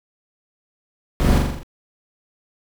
brown noise with echo, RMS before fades -17 dBFS, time 1.2-1.38 s, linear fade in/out 0 ms, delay 42 ms, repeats 6, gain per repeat -3 dB, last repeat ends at 1.632 s, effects none

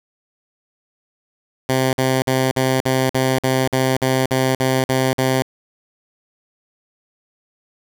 10% pulse tone bursts, 130.81 Hz, C3, in tune, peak -7 dBFS, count 13, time 1.69-5.422 s, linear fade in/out 2 ms, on 240 ms, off 51 ms, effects none

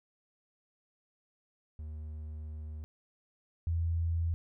triangle / sine tone pair in turn, 76.9 / 83.55 Hz, D#2 / E2, -20 / +24 cents, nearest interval minor second, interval 144 cents, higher second, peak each -37 / -28 dBFS, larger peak second, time 1.79-2.84 / 3.67-4.34 s, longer first, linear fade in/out 0 ms, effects none

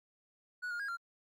triangle tone with pitch steps, 1468 / 1420 / 1632 / 1384 Hz, F#6 / F6 / G#6 / F6, -14 / +28 / -31 / -16 cents, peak -34 dBFS, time 0.62-0.972 s, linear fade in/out 20 ms, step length 88 ms, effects MP3 64 kbps

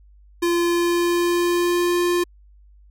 square tone with pitch glide, 344.6 to 351.2 Hz, F4 to F4, -23 to +10 cents, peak -18 dBFS, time 0.42-2.24 s, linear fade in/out 10 ms, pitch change +33 cents, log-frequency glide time 0.66-1.99 s, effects added 50 Hz sine -47 dBFS peak until 2.9 s

